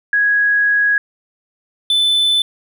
sine / triangle tone pair in turn, 1661.2 / 3513 Hz, G#6 / A7, 0 / -3 cents, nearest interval octave + minor second, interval 1297 cents, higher second, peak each -11 / -10 dBFS, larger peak second, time 0.13-0.98 / 1.9-2.42 s, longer first, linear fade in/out 2 ms, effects none

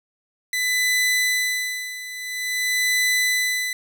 sawtooth tone with tremolo, 2000 Hz, B6, 21 cents sharp, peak -14 dBFS, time 0.53-3.73 s, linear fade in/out 2 ms, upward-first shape sine, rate 0.49 Hz, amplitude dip 80%, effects none

